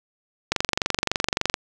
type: click train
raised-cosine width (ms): 0.2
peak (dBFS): -3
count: 25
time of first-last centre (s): 0.52-1.541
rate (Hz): 23.5
effects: none